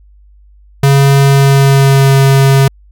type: tone with pitch glide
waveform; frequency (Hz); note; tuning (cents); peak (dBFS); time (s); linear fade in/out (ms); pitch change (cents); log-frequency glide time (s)
square; 138.59 to 136.29; C#3 to C#3; 0 to -29; -5; 0.83-2.68; 5; -29; 1.24-2.15
effects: added 50 Hz sine -39 dBFS peak until 2.91 s